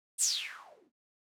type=noise with low-pass filter sweep; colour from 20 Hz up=violet; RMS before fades=-34 dBFS; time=0.18-0.92 s; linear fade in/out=50 ms; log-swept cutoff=9400 to 220 Hz; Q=7.6; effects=none